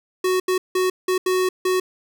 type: tone bursts at uneven times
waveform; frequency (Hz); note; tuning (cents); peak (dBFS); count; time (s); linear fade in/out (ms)
square; 370; F#4; 0; -18; 6; 0.24-0.4 / 0.48-0.58 / 0.75-0.9 / 1.08-1.18 / 1.26-1.49 / 1.65-1.8; 5
effects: none